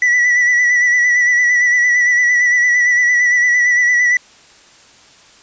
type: tone with vibrato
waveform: triangle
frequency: 1958 Hz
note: B6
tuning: 15 cents flat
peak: -8 dBFS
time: 0.02-4.17 s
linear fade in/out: 2 ms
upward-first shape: sine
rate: 8.8 Hz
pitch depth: 35 cents each way
effects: white hiss -45 dBFS RMS until 5.42 s + resampled to 16000 Hz